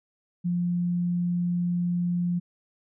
sine tone, 175.4 Hz, F3, 8 cents sharp, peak -23 dBFS, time 0.44-2.4 s, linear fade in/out 20 ms, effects none

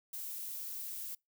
violet noise, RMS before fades -42 dBFS, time 0.13-1.15 s, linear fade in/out 5 ms, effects noise-tail reverb RT60 0.2 s tail -26 dB re dry

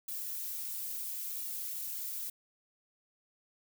violet noise with flanger, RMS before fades -39 dBFS, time 0.08-2.3 s, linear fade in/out 5 ms, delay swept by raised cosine 1.9 to 4.9 ms, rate 0.75 Hz, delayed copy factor -1, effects none

